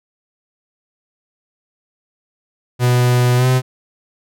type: tone with pitch glide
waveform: 45% pulse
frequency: 123.47 to 128.12 Hz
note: B2 to C3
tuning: 0 to -36 cents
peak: -11 dBFS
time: 2.79-3.62 s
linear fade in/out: 50 ms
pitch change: +64 cents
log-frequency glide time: 3.36-3.46 s
effects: none